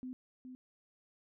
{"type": "tone with echo", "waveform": "sine", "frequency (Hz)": 254.8, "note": "C4", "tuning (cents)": -46, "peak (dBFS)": -40, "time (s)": [0.03, 0.13], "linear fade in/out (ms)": 0, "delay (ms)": 420, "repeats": 1, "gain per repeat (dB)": -6, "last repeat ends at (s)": 0.55, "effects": []}